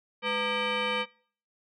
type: tone with frequency modulation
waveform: sine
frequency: 918 Hz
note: A#5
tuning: 27 cents flat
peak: -25 dBFS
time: 0.22-1.06 s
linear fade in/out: 50 ms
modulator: 709 Hz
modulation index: 3.3
effects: noise-tail reverb RT60 0.5 s tail -24 dB re dry + tanh soft clip ceiling -22 dBFS